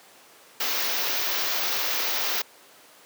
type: band-stop noise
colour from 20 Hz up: white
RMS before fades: -26 dBFS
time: 0.6-2.42 s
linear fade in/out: 5 ms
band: 6200 to 14000 Hz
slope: 48 dB/octave
effects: pink hiss -51 dBFS RMS until 3.05 s + high-pass 400 Hz 12 dB/octave